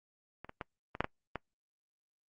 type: clicks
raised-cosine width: 0.5 ms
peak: -30 / -30 / -23 / -26 / -13 / -18 / -20 dBFS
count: 7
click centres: 0.446 / 0.494 / 0.612 / 0.951 / 1.006 / 1.044 / 1.357 s
effects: noise-tail reverb RT60 0.1 s tail -23 dB re dry + Opus 48 kbps